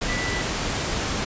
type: tone in noise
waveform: sine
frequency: 1975.5 Hz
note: B6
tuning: in tune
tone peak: -29 dBFS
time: 0.08-0.42 s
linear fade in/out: 10 ms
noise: pink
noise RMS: -26 dBFS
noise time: 0.01-1.25 s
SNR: -6 dB
effects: resampled to 16000 Hz